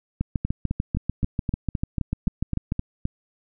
two click trains, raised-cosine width 5 ms, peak -12 / -11 dBFS, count 11 / 18, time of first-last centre 0.45-3.054 / 0.21-2.721 s, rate 3.84 / 6.77 Hz, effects none

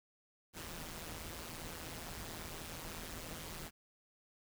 pink noise with amplitude modulation, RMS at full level -43 dBFS, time 0.53-3.71 s, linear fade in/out 50 ms, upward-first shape sine, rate 163 Hz, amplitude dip 75%, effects none

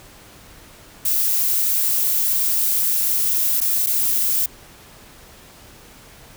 violet noise with dropouts, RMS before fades -19 dBFS, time 1.05-4.46 s, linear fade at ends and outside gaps 5 ms, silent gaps 3.605-3.613 / 3.863-3.868 s, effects pink hiss -45 dBFS RMS until 6.36 s

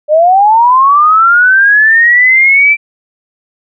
sine linear sweep, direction up, 587.3 to 2349 Hz, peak -3 dBFS, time 0.08-2.77 s, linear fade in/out 50 ms, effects none

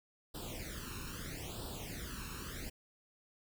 pink noise with flanger, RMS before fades -44 dBFS, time 0.34-2.7 s, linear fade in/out 10 ms, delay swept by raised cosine 0.23 to 0.75 ms, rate 0.77 Hz, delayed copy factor +0.9, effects none

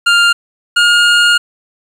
25% pulse tone pair in turn, 1401 / 1422.2 Hz, F6 / F6, +5 / +31 cents, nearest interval unison, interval 26 cents, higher second, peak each -3 dBFS, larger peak neither, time 0.06-0.33 / 0.76-1.38 s, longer second, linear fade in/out 10 ms, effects low-pass 7000 Hz 12 dB/octave + 7-bit

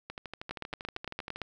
two click trains, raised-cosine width 0.3 ms, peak -19 / -23 dBFS, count 9 / 17, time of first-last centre 0.51-1.417 / 0.1-1.36 s, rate 8.82 / 12.7 Hz, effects none

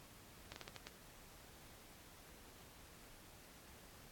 slowing click train, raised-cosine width 0.2 ms, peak -30 dBFS, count 6, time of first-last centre 0.52-0.87 s, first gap 41 ms, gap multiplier 1.27, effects pink hiss -60 dBFS RMS until 4.11 s + AAC 64 kbps

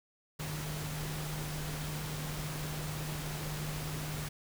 sine tone in noise, 151.9 Hz, D#3, 41 cents flat, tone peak -38 dBFS, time 0.39-4.29 s, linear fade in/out 10 ms, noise pink, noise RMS -41 dBFS, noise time 0.39-4.29 s, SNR 0 dB, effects none

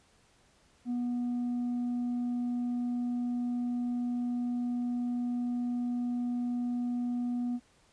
triangle tone with tanh clipping, 243.3 Hz, B3, 26 cents flat, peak -30 dBFS, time 0.85-7.6 s, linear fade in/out 50 ms, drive 7 dB, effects pink hiss -65 dBFS RMS until 7.92 s + resampled to 22050 Hz

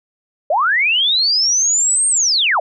sine linear two-way sweep, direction up then down, 550 to 8690 to 550 Hz, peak -12 dBFS, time 0.5-2.6 s, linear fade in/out 5 ms, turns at 2.08 s, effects none

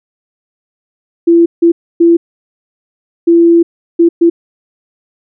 sine tone bursts at uneven times, 337.9 Hz, E4, 43 cents sharp, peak -3 dBFS, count 6, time 1.27-1.46 / 1.62-1.72 / 2-2.17 / 3.27-3.63 / 3.99-4.09 / 4.21-4.3 s, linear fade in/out 10 ms, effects none

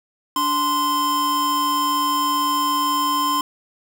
square tone pair together, 291.4 / 1041.1 Hz, D4 / C6, -13 / -9 cents, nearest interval octave + minor seventh, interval 2204 cents, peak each -28 / -19 dBFS, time 0.36-3.41 s, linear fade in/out 2 ms, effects none

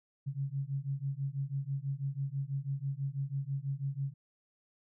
sine beating tone pair, 135 / 141.1 Hz, C#3 / C#3, -45 / +31 cents, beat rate 6.1 Hz, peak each -36 / -36 dBFS, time 0.26-4.14 s, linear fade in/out 20 ms, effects none

